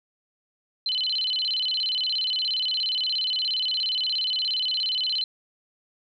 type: tone with vibrato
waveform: sine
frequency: 3520 Hz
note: A7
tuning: in tune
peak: -23 dBFS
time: 0.86-5.24 s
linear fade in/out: 2 ms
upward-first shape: square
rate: 17 Hz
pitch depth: 270 cents each way
effects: none